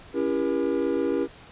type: chord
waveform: triangle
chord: C# diminished seventh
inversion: none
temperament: just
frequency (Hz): 277.2 / 332.6 / 399.1 / 479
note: C#4 / E4 / G4 / Bb4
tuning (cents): 0 / +16 / +31 / +47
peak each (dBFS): -26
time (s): 0.13-1.28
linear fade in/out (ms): 50
effects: pink hiss -48 dBFS RMS until 1.51 s + resampled to 8000 Hz